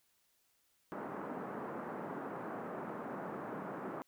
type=band-pass noise; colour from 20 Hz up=pink; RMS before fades=-43 dBFS; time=0.92-4.02 s; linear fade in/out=0 ms; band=180 to 1400 Hz; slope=24 dB/octave; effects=white hiss -75 dBFS RMS until 4.07 s